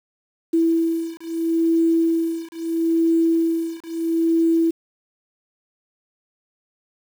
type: beating tone pair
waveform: sine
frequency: 329.6 / 330.36 Hz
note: E4 / E4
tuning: 0 / +4 cents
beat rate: 0.76 Hz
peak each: -20 dBFS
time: 0.53-4.71 s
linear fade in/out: 10 ms
effects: 7-bit